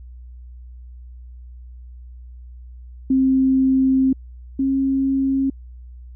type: tone pair in turn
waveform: sine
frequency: 264 / 269.7 Hz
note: C4 / C#4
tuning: +16 / -47 cents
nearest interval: unison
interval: 37 cents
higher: second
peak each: -13 / -16 dBFS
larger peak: first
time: 3.1-4.13 / 4.59-5.5 s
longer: first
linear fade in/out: 5 ms
effects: added 61 Hz sine -36 dBFS peak until 6.15 s